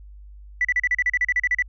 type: tone bursts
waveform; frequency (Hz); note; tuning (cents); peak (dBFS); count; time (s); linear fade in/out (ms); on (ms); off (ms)
sine; 1975.5; B6; 0; -16; 14; 0.61-1.623; 2; 38; 37
effects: tanh soft clip ceiling -12 dBFS + added 50 Hz sine -40 dBFS peak until 1.68 s